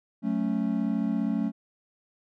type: chord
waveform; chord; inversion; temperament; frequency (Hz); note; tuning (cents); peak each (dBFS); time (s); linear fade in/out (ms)
triangle; F# minor; none; equal; 185 / 220 / 277.2; F#3 / A3 / C#4; 0 / 0 / 0; -29 / -25 / -28; 0.22-1.52; 50
effects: none